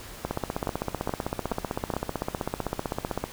two click trains, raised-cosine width 1 ms, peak -13 / -13 dBFS, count 47 / 5, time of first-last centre 0.31-3.24 / 0.25-1.938 s, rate 15.7 / 2.37 Hz, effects pink hiss -43 dBFS RMS until 3.32 s

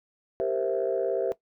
sine chord, C dominant seventh, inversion second, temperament equal, 392 / 466.2 / 523.3 / 659.3 Hz, G4 / Bb4 / C5 / E5, 0 / 0 / 0 / 0 cents, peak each -29 dBFS, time 0.4-1.32 s, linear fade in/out 0 ms, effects noise-tail reverb RT60 0.1 s tail -17 dB re dry + tanh soft clip ceiling -16 dBFS

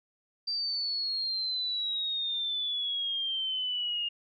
sine exponential sweep, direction down, 4699 to 2830 Hz, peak -29 dBFS, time 0.47-4.09 s, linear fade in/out 10 ms, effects none

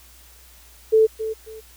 sine tone with echo, 440 Hz, A4, in tune, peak -11 dBFS, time 0.92-1.07 s, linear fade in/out 20 ms, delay 270 ms, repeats 2, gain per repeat -12 dB, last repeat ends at 1.61 s, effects added 60 Hz sine -50 dBFS peak until 1.76 s + white hiss -50 dBFS RMS until 1.76 s

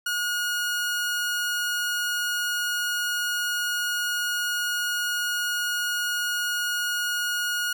sawtooth tone, 1441 Hz, F#6, 46 cents flat, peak -21 dBFS, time 0.06-7.73 s, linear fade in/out 5 ms, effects none

